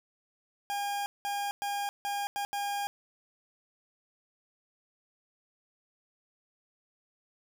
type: tone bursts at uneven times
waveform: 40% pulse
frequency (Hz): 810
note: G#5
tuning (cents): -43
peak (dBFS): -30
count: 6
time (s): 0.7-1.06 / 1.25-1.51 / 1.62-1.89 / 2.05-2.27 / 2.36-2.45 / 2.53-2.87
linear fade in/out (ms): 0
effects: none